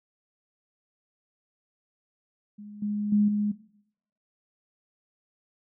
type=tone with level steps; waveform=sine; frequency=207.7 Hz; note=G#3; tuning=in tune; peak=-40 / -26 / -18 / -23 dBFS; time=2.58-3.52 s; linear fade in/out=10 ms; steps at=2.82 / 3.12 / 3.28 s; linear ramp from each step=5 ms; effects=noise-tail reverb RT60 0.7 s tail -17 dB re dry